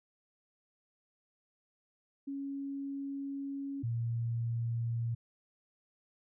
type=tone pair in turn; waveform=sine; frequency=277.2 / 116.55 Hz; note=C#4 / A#2; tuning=0 / 0 cents; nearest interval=octave + minor third; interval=1500 cents; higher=first; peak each=-36 / -31 dBFS; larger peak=second; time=2.27-3.83 / 3.83-5.15 s; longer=first; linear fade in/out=10 ms; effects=none